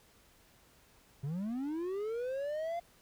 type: linear sweep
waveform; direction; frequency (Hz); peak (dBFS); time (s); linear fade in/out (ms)
triangle; up; 130.81 to 698.5; -32; 1.23-2.8; 10
effects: pink hiss -64 dBFS RMS until 3.01 s